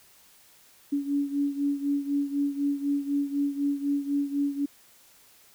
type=beating tone pair; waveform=sine; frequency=282.7 / 286.7 Hz; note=C#4 / D4; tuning=+34 / -42 cents; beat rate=4 Hz; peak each=-26 / -30 dBFS; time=0.92-4.66 s; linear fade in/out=10 ms; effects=white hiss -57 dBFS RMS until 5.54 s